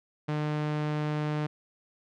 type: tone with low-pass filter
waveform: sawtooth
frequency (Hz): 150.8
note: D3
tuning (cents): +46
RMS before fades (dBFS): -30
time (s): 0.28-1.47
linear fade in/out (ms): 10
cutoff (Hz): 3300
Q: 0.58
effects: none